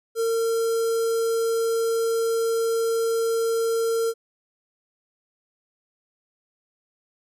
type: tone with notch filter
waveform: square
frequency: 456.5 Hz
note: A#4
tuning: 36 cents flat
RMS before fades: -23 dBFS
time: 0.15-4.14 s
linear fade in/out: 50 ms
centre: 2400 Hz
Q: 0.57
effects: resampled to 32000 Hz